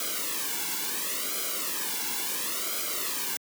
white noise with flanger, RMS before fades -31 dBFS, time 0-3.37 s, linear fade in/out 2 ms, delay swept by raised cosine 1.1 to 1.63 ms, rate 0.72 Hz, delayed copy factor -0.85, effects high-pass 200 Hz 12 dB/octave

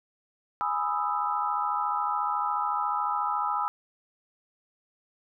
sine chord, E major seventh, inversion first, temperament equal, 830.6 / 987.8 / 1244.5 / 1318.5 Hz, G#5 / B5 / D#6 / E6, 0 / 0 / 0 / 0 cents, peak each -31 dBFS, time 0.61-3.68 s, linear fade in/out 0 ms, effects none

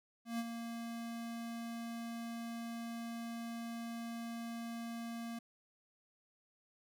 square tone with ADSR envelope, 232 Hz, A#3, 8 cents flat, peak -35 dBFS, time 0.25-5.39 s, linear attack 140 ms, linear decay 41 ms, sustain -7 dB, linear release 6 ms, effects none

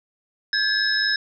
sine tone cluster, 1598 / 1702 / 3822 / 5180 Hz, G6 / G#6 / A#7 / E8, +33 / +42 / +43 / -31 cents, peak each -25 / -23 / -29 / -23 dBFS, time 0.53-1.16 s, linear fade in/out 2 ms, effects none

